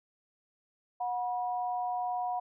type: tone pair together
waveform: sine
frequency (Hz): 728 / 970.1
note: F#5 / B5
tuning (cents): -28 / -31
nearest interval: perfect fourth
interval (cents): 497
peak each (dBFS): -31 / -37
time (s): 1-2.4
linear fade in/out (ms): 10
effects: none